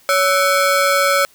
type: ring-modulated tone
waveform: 30% pulse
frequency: 938 Hz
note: A#5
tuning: 11 cents sharp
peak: -7 dBFS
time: 0.09-1.25 s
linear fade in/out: 0 ms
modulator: 376 Hz
effects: white hiss -51 dBFS RMS until 1.34 s